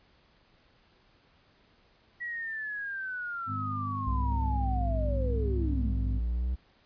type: linear sweep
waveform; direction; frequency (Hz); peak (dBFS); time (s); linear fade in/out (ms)
sine; down; 1938 to 185; -33; 2.2-5.94; 20
type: harmonic tone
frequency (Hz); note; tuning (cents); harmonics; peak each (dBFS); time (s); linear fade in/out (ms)
51; G#1; -31; 2 / 3 / 4 / 5; -34 / -45 / -45 / -39; 3.46-6.21; 50
type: tone with vibrato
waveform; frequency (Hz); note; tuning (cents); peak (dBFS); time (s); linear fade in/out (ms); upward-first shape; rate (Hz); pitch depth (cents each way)
triangle; 61.74; B1; 0; -25; 4.06-6.56; 20; sine; 0.83; 110
effects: pink hiss -64 dBFS RMS until 6.85 s + resampled to 11025 Hz